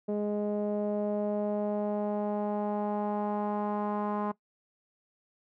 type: tone with low-pass filter sweep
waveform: sawtooth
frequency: 207.7 Hz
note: G#3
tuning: in tune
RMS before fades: -31 dBFS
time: 0.08-4.32 s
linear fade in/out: 10 ms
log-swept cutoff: 530 to 1000 Hz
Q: 3.4
effects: noise-tail reverb RT60 0.1 s tail -19 dB re dry